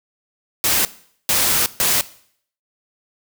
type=noise bursts at uneven times; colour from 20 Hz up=white; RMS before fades=-17 dBFS; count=3; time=0.64-0.85 / 1.29-1.66 / 1.8-2.01 s; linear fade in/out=0 ms; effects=noise-tail reverb RT60 0.6 s tail -18 dB re dry